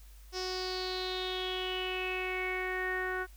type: tone with low-pass filter sweep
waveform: sawtooth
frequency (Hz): 370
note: F#4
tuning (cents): 0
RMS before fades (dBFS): -35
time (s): 0.32-3.27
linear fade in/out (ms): 50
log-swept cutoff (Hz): 5400 to 1600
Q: 7.6
effects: added 50 Hz sine -50 dBFS peak until 3.36 s + white hiss -62 dBFS RMS until 3.36 s